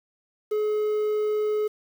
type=tone with quantisation; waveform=triangle; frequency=424.6 Hz; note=G#4; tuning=38 cents sharp; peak=-20 dBFS; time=0.51-1.68 s; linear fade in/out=10 ms; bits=8; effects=none

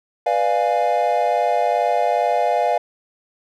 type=chord; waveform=triangle; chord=B diminished seventh; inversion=none; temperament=equal with one note detuned; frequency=493.9 / 595.9 / 698.5 / 830.6 Hz; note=B4 / D5 / F5 / Ab5; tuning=0 / +25 / 0 / 0 cents; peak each=-22 / -20 / -17 / -21 dBFS; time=0.26-2.78 s; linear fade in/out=5 ms; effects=none

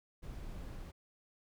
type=noise; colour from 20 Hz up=brown; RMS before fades=-45 dBFS; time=0.22-0.92 s; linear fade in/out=20 ms; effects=none

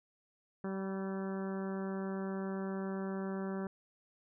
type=harmonic tone with a mistuned harmonic; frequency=192.5 Hz; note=G3; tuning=31 cents flat; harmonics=1 / 2 / 3 / 4 / 5 / 6 / 7 / 8 / 9; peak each=-37 / -41 / -47 / -51 / -52 / -53 / -53 / -54 / -57 dBFS; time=0.64-3.67 s; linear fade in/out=2 ms; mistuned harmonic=5; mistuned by=+22 cents; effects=none

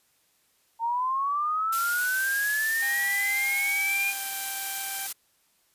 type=linear sweep; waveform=sine; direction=up; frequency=903 to 2439 Hz; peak=-24 dBFS; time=0.79-4.14 s; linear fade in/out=50 ms
type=noise; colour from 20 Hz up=blue; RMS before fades=-31 dBFS; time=1.72-5.13 s; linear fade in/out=10 ms
type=tone with pitch glide; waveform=15% pulse; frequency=802 to 783.7 Hz; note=G5 to G5; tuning=+39 to -1 cents; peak=-30 dBFS; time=2.82-5.07 s; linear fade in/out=5 ms; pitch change=-40 cents; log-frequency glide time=3.79-4.29 s
effects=white hiss -67 dBFS RMS until 5.74 s + resampled to 32000 Hz

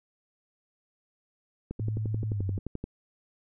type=click train; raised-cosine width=3 ms; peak=-21 dBFS; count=14; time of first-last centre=1.71-2.84 s; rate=11.5 Hz
type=tone with pitch glide; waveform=sine; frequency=108.1 to 96.31 Hz; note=A2 to G2; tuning=-30 to -30 cents; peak=-28 dBFS; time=1.79-2.59 s; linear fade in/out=5 ms; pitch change=-200 cents; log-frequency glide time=2.3-2.43 s
effects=none

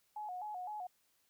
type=tone with vibrato; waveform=sine; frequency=784 Hz; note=G5; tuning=in tune; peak=-40 dBFS; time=0.16-0.87 s; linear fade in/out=5 ms; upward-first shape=square; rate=3.9 Hz; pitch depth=130 cents each way; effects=white hiss -75 dBFS RMS until 1.29 s

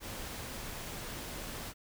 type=noise; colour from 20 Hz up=pink; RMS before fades=-42 dBFS; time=0-1.74 s; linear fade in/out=50 ms; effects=none

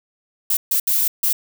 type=noise bursts at uneven times; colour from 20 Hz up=violet; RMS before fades=-18 dBFS; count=4; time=0.5-0.57 / 0.71-0.8 / 0.87-1.08 / 1.23-1.33 s; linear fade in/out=5 ms; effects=none

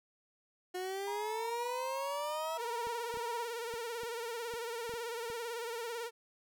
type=exponential sweep; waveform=30% pulse; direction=up; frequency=360.8 to 659.3 Hz; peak=-34 dBFS; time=0.74-2.58 s; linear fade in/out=10 ms
type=tone; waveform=sine; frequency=949 Hz; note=A#5; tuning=31 cents sharp; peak=-39 dBFS; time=1.07-3.45 s; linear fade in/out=10 ms
type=tone with vibrato; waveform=sawtooth; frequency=466.2 Hz; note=A#4; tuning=in tune; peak=-34 dBFS; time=2.56-6.11 s; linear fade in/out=50 ms; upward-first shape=sine; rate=18 Hz; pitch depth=67 cents each way
type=clicks; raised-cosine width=3 ms; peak=-39 dBFS; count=9; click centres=2.87 / 3.141 / 3.172 / 3.739 / 4.034 / 4.538 / 4.894 / 4.938 / 5.301 s
effects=none

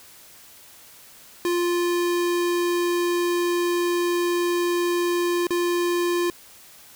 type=tone with dropouts; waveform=square; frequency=349.2 Hz; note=F4; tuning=in tune; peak=-21 dBFS; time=1.45-6.3 s; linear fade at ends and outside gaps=1 ms; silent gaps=5.469-5.506 s; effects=white hiss -48 dBFS RMS until 6.95 s

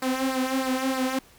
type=tone with flanger; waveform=sawtooth; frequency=261.6 Hz; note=C4; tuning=in tune; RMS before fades=-26 dBFS; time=0.02-1.19 s; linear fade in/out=5 ms; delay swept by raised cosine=0.3 to 3.6 ms; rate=3.2 Hz; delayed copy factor=-0.75; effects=pink hiss -54 dBFS RMS until 1.38 s

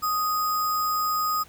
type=tone with sample-and-hold; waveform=sine; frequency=1244.5 Hz; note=D#6; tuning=in tune; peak=-22 dBFS; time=0.02-1.44 s; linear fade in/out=20 ms; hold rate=6300 Hz; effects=pink hiss -52 dBFS RMS until 1.48 s

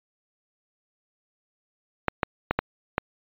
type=clicks; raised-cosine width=0.5 ms; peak=-6 dBFS; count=5; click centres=2.083 / 2.232 / 2.51 / 2.59 / 2.981 s; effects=resampled to 8000 Hz

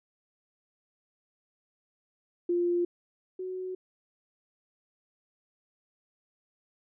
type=tone pair in turn; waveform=sine; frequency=349.2 / 370.6 Hz; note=F4 / F#4; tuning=0 / +3 cents; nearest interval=minor second; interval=103 cents; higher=second; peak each=-24 / -33 dBFS; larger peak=first; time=2.49-2.85 / 3.39-3.75 s; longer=neither; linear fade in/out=5 ms; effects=none

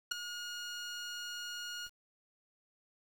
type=tone with ADSR envelope; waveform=15% pulse; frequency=1435 Hz; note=F6; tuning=47 cents sharp; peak=-21 dBFS; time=0.11-1.9 s; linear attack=9 ms; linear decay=6 ms; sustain=-13 dB; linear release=53 ms; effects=low-pass 11000 Hz 12 dB/octave + 9-bit

